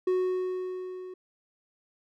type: tone with level ramp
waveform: triangle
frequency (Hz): 368.5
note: F#4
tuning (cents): -7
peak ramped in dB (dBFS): -20 to -37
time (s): 0.07-1.14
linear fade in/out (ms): 5
effects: none